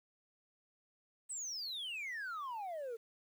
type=exponential sweep; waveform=sine; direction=down; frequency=8372 to 440 Hz; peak=-37 dBFS; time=1.29-2.97 s; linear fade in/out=20 ms; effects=tanh soft clip ceiling -39 dBFS + 11-bit